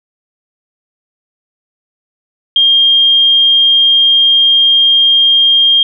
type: tone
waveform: sine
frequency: 3215 Hz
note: G7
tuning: 43 cents sharp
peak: -5 dBFS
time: 2.56-5.83 s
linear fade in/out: 2 ms
effects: none